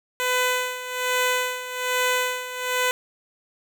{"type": "tone with tremolo", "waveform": "10% pulse", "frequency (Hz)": 502, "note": "B4", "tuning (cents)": 28, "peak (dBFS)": -11, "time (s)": [0.2, 2.91], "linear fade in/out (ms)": 0, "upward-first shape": "sine", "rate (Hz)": 1.2, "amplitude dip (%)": 75, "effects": []}